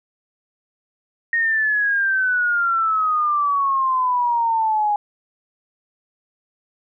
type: exponential sweep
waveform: sine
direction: down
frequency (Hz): 1864.7 to 823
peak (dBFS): -16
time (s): 1.33-4.96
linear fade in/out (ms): 2
effects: none